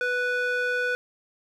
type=tone with band-pass filter; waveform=square; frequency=493.9 Hz; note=B4; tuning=in tune; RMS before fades=-26 dBFS; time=0.01-0.95 s; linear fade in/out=0 ms; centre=1400 Hz; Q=1.8; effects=none